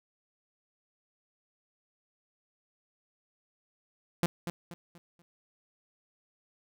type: tone with echo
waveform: sawtooth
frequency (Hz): 172.4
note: F3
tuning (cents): -22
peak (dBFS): -20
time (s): 4.23-4.26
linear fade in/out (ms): 0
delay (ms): 240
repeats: 4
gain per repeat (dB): -9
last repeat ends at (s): 5.22
effects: none